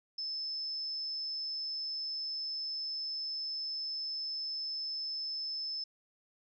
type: tone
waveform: sine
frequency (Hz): 5250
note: E8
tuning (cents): -8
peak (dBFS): -35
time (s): 0.18-5.84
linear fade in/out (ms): 5
effects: none